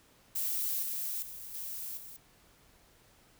violet noise with level steps, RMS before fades -33 / -36 / -45 / -40 / -48 dBFS, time 0.35-2.17 s, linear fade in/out 10 ms, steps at 0.83 / 1.22 / 1.54 / 1.97 s, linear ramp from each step 5 ms, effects pink hiss -63 dBFS RMS until 3.39 s

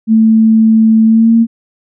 sine tone with pitch glide, 221.7 to 229 Hz, A3 to A#3, +13 to -31 cents, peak -4 dBFS, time 0.07-1.47 s, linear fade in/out 50 ms, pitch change +56 cents, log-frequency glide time 1.05-1.35 s, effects none

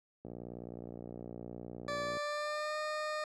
click train, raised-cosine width 2 ms, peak -31 dBFS, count 115, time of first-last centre 0.25-2.169 s, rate 59.4 Hz
20% pulse tone with pitch glide, 581 to 610.6 Hz, D5 to D#5, -19 to -33 cents, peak -30 dBFS, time 1.88-3.24 s, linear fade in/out 2 ms, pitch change +86 cents, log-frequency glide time 2.03-2.78 s
effects high-pass 100 Hz 12 dB/octave + low-pass 6000 Hz 12 dB/octave

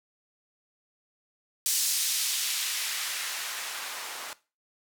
blue noise with band-pass filter sweep, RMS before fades -31 dBFS, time 1.66-4.33 s, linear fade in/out 0 ms, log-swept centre 6100 to 730 Hz, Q 0.77, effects noise-tail reverb RT60 0.3 s tail -18 dB re dry

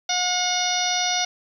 harmonic tone, 723 Hz, F#5, 40 cents flat, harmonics 1 / 2 / 3 / 4 / 5 / 6 / 7 / 8, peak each -26 / -32 / -30 / -32 / -28 / -32 / -30 / -26 dBFS, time 0.09-1.25 s, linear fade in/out 5 ms, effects 9-bit

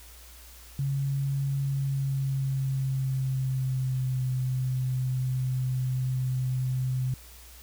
sine tone with pitch glide, 137.9 to 128.67 Hz, C#3 to C3, -9 to -29 cents, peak -25 dBFS, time 0.79-7.14 s, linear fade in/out 2 ms, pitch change -120 cents, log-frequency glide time 1.61-4.24 s, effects added 60 Hz sine -49 dBFS peak until 7.62 s + white hiss -51 dBFS RMS until 7.62 s

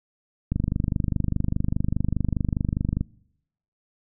click train, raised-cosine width 5 ms, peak -11 dBFS, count 63, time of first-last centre 0.52-3.01 s, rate 24.9 Hz, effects noise-tail reverb RT60 0.8 s tail -25 dB re dry

